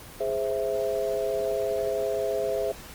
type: chord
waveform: sine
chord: Ab augmented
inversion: none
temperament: equal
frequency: 415.3 / 523.3 / 659.3 Hz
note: Ab4 / C5 / E5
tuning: 0 / 0 / 0 cents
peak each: -29 dBFS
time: 0.2-2.72 s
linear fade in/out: 5 ms
effects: pink hiss -44 dBFS RMS until 2.94 s + Opus 24 kbps